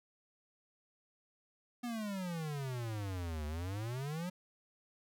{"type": "exponential two-way sweep", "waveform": "square", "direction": "down then up", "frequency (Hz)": [246.9, 73.42, 185.9], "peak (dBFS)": -38, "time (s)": [1.83, 4.3], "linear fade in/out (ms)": 10, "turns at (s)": 3.46, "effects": []}